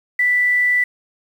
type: tone with quantisation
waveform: sine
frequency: 1975.5 Hz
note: B6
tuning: in tune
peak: -13 dBFS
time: 0.19-0.84 s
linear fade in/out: 5 ms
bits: 7
effects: none